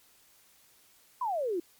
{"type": "exponential sweep", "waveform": "sine", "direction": "down", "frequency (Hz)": [1046.5, 327.4], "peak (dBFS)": -28, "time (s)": [1.21, 1.6], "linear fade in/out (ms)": 5, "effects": ["white hiss -62 dBFS RMS until 1.79 s", "MP3 96 kbps"]}